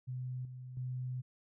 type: tone with level steps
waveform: sine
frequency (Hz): 126.9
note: B2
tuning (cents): +47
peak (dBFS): -37 / -44 / -36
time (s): 0.07-1.22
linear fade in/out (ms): 20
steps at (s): 0.45 / 0.77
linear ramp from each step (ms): 2
effects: none